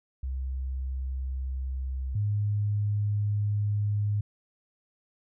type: tone pair in turn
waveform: sine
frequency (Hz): 65.41 / 103.65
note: C2 / G#2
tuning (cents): 0 / -3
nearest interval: minor sixth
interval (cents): 797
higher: second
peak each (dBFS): -29 / -24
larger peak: second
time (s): 0.23-2.15 / 2.15-4.21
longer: second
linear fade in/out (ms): 5
effects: none